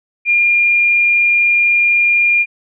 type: tone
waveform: sine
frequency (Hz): 2408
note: D7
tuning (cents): +43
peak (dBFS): -9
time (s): 0.25-2.46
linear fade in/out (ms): 50
effects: none